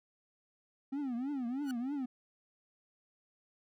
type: tone with vibrato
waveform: triangle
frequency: 261.6 Hz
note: C4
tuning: in tune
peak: -32 dBFS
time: 0.92-2.06 s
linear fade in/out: 10 ms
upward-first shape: triangle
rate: 3.2 Hz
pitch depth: 230 cents each way
type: tone with exponential growth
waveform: sawtooth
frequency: 1474 Hz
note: F#6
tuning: 7 cents flat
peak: -37 dBFS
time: 1.6-1.71 s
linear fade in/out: 1 ms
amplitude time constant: 23 ms
effects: none